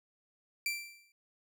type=tone with exponential decay; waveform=sawtooth; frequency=2349 Hz; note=D7; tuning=in tune; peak=-26 dBFS; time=0.66-1.12 s; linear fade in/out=2 ms; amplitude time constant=100 ms; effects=none